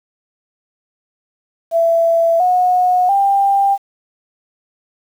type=tone with pitch steps; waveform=sine; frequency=667 / 727.4 / 793.2 Hz; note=E5 / F#5 / G5; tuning=+20 / -30 / +20 cents; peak=-10 dBFS; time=1.71-3.78 s; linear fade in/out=50 ms; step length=690 ms; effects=7-bit